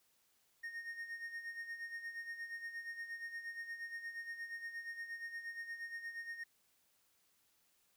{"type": "tone with tremolo", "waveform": "triangle", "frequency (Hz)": 1849, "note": "A#6", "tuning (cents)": -15, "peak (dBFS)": -39, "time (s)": [0.63, 6.44], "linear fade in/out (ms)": 10, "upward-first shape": "sine", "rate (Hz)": 8.5, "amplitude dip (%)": 65, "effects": ["white hiss -75 dBFS RMS until 7.96 s"]}